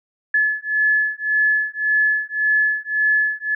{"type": "beating tone pair", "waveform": "sine", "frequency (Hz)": [1716, 1717.8], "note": ["A6", "A6"], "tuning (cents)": [-44, -42], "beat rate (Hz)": 1.8, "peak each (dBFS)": -19, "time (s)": [0.34, 3.55], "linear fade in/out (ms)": 5, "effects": []}